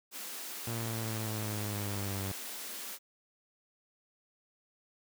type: high-pass noise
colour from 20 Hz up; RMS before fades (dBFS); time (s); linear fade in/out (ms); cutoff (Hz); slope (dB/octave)
white; -42; 0.11-2.99; 50; 190; 96
type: linear sweep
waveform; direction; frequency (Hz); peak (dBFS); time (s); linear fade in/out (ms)
sawtooth; down; 116.54 to 95.8; -31; 0.67-2.32; 5
effects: none